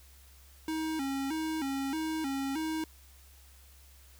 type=tone with vibrato; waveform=square; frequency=293.7 Hz; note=D4; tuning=in tune; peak=-32 dBFS; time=0.68-2.84 s; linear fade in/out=2 ms; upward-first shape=square; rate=1.6 Hz; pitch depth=130 cents each way; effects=added 67 Hz sine -55 dBFS peak until 4.19 s + white hiss -60 dBFS RMS until 4.19 s